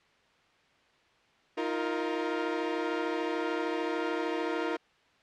sawtooth chord, Eb suspended second, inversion none, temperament equal with one note detuned, 315.8 / 349.2 / 466.2 Hz, Eb4 / F4 / Bb4, +26 / 0 / 0 cents, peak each -30 dBFS, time 1.57-4.77 s, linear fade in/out 10 ms, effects white hiss -64 dBFS RMS until 5.22 s + low-pass 3000 Hz 12 dB/octave

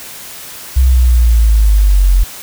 sine linear sweep, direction down, 65.5 to 43.65 Hz, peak -5 dBFS, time 0.76-2.24 s, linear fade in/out 10 ms, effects white hiss -30 dBFS RMS until 2.42 s

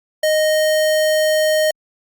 square tone, 620 Hz, D#5, 6 cents flat, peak -14 dBFS, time 0.23-1.71 s, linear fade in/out 5 ms, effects Opus 48 kbps

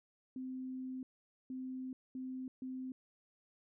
sine tone bursts at uneven times, 258.5 Hz, C4, 21 cents flat, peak -40 dBFS, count 4, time 0.36-1.03 / 1.5-1.93 / 2.15-2.48 / 2.62-2.92 s, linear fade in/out 2 ms, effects none

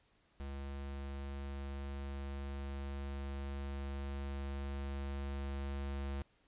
square tone with level ramp, 69.3 Hz, C#2, in tune, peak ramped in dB -42 to -38 dBFS, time 0.4-6.22 s, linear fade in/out 0 ms, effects pink hiss -72 dBFS RMS until 6.47 s + resampled to 8000 Hz

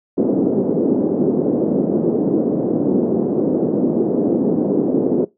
pink band-pass noise, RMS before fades -17 dBFS, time 0.17-5.25 s, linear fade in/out 10 ms, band 210 to 450 Hz, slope 24 dB/octave, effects noise-tail reverb RT60 0.2 s tail -21 dB re dry

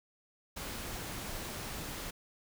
pink noise, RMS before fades -41 dBFS, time 0.56-2.11 s, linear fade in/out 10 ms, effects none

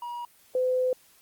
triangle / sine tone pair in turn, 958 / 508.7 Hz, A#5 / C5, +47 / -49 cents, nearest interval major seventh, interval 1096 cents, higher first, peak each -31 / -22 dBFS, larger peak second, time 0.02-0.25 / 0.55-0.93 s, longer second, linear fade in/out 2 ms, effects white hiss -59 dBFS RMS until 1.21 s + Opus 32 kbps

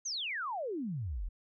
sine exponential sweep, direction down, 6630 to 36.17 Hz, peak -34 dBFS, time 0.05-1.29 s, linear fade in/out 10 ms, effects none

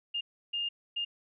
sine tone bursts at uneven times, 2822 Hz, F7, 17 cents sharp, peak -30 dBFS, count 3, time 0.14-0.21 / 0.53-0.69 / 0.96-1.05 s, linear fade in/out 10 ms, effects none

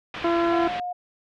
white low-pass noise, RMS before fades -35 dBFS, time 0.14-0.8 s, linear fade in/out 2 ms, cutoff 3100 Hz, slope 24 dB/octave
harmonic tone, 339.4 Hz, F4, 49 cents flat, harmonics 1 / 2 / 3 / 4 / 5, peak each -21 / -25 / -29 / -31 / -37 dBFS, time 0.24-0.68 s, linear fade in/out 5 ms
sine tone, 716 Hz, F5, 43 cents sharp, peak -27 dBFS, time 0.52-0.93 s, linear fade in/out 10 ms
effects none

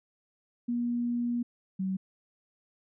sine tone pair in turn, 239.6 / 189.7 Hz, A#3 / F#3, +48 / +43 cents, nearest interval major third, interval 405 cents, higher first, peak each -27 / -28 dBFS, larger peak first, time 0.68-1.43 / 1.79-1.97 s, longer first, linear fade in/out 10 ms, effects none

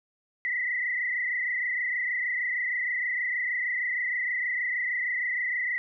sine tone with frequency modulation, 1975.5 Hz, B6, in tune, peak -26 dBFS, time 0.45-5.78 s, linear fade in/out 0 ms, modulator 26.4 Hz, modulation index 2.8, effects none

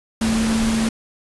sine tone in noise, 223.6 Hz, A3, 28 cents sharp, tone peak -17 dBFS, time 0.21-0.89 s, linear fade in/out 5 ms, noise pink, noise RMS -25 dBFS, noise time 0.21-0.89 s, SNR +5 dB, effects resampled to 24000 Hz

